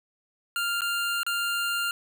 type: tone with dropouts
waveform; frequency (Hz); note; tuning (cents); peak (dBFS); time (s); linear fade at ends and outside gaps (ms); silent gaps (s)
25% pulse; 1396.9; F6; 0; -22; 0.56-1.91; 1; 0.808-0.818 / 1.232-1.265
effects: none